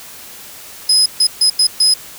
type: tone bursts at uneven times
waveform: 35% pulse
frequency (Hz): 5060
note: D#8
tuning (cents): +28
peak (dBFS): -6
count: 5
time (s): 0.89-1.06 / 1.2-1.27 / 1.41-1.5 / 1.59-1.67 / 1.8-1.94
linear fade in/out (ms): 5
effects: white hiss -35 dBFS RMS until 2.18 s